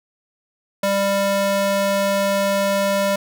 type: tone with high-pass filter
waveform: square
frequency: 198.1 Hz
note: G3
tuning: 18 cents sharp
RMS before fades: -19 dBFS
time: 0.83-3.16 s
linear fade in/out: 5 ms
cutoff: 410 Hz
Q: 3.9
effects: none